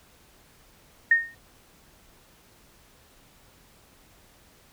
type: tone with exponential decay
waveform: sine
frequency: 1843 Hz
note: A#6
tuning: 20 cents flat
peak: -12 dBFS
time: 1.11-1.35 s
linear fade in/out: 5 ms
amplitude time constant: 51 ms
effects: pink hiss -57 dBFS RMS until 4.72 s